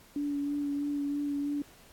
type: tone with vibrato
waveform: sine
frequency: 287.1 Hz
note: D4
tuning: 39 cents flat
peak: -29 dBFS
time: 0.16-1.62 s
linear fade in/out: 2 ms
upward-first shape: sine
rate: 3.1 Hz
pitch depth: 17 cents each way
effects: pink hiss -57 dBFS RMS until 1.92 s + AAC 64 kbps